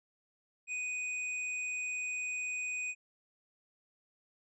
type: tone with hard clipping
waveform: triangle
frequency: 2489 Hz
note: D#7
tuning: in tune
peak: -36 dBFS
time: 0.67-2.95 s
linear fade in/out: 50 ms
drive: 16 dB
effects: resampled to 24000 Hz